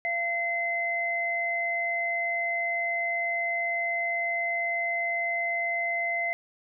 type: tone pair together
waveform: sine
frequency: 686.1 / 2056 Hz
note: F5 / C7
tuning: -31 / -31 cents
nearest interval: octave + perfect fifth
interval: 1900 cents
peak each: -31 / -27 dBFS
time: 0.05-6.33 s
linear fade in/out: 0 ms
effects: none